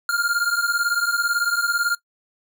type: beating tone pair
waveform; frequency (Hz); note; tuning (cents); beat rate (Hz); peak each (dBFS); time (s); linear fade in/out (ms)
square; 1396.9 / 1414.9; F6 / F6; 0 / +22; 18; -23; 0.09-1.95; 2
effects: noise-tail reverb RT60 0.1 s tail -19 dB re dry